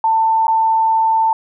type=tone with dropouts; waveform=sine; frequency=892 Hz; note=A5; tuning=23 cents sharp; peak=-11 dBFS; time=0.04-1.33 s; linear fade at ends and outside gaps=2 ms; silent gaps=0.47-0.48 s; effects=none